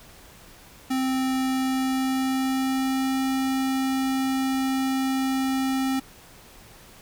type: tone with pitch glide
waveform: square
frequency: 261.6 to 265.1 Hz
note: C4 to C4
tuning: 0 to +23 cents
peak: -23 dBFS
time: 0.9-6 s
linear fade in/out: 10 ms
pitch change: +23 cents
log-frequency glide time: 1.42-3.21 s
effects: pink hiss -49 dBFS RMS until 7.01 s